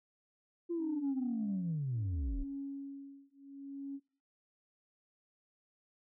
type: linear sweep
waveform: sine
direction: down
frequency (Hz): 347.9 to 30.74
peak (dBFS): -32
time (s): 0.69-2.44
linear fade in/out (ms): 20
type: tone with tremolo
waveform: sine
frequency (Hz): 277.2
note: C#4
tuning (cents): 0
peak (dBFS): -37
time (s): 0.77-4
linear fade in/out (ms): 50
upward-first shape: triangle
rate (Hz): 0.69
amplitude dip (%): 100
effects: noise-tail reverb RT60 0.4 s tail -19 dB re dry + tanh soft clip ceiling -28 dBFS